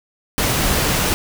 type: noise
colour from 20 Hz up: pink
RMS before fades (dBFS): -18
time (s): 0.38-1.14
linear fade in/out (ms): 0
effects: none